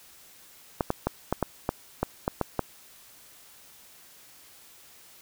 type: clicks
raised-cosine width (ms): 1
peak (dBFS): -10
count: 10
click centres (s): 0.808 / 0.904 / 1.07 / 1.326 / 1.427 / 1.691 / 2.03 / 2.279 / 2.413 / 2.593
effects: white hiss -53 dBFS RMS until 5.21 s